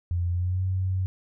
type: tone with pitch glide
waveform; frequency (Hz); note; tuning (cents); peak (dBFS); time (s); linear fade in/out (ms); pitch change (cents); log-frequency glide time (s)
sine; 87.31 to 93.58; F2 to F#2; 0 to +20; -23; 0.11-1.06; 0; +120; 0.31-0.63
effects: none